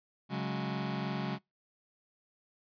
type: chord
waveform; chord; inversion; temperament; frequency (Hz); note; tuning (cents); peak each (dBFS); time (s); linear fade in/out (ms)
sawtooth; C# suspended fourth; none; just; 138.59 / 184.79 / 207.9; C#3 / F#3 / G#3; 0 / -2 / +2; -33; 0.29-1.39; 50
effects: noise-tail reverb RT60 0.2 s tail -26 dB re dry + resampled to 11025 Hz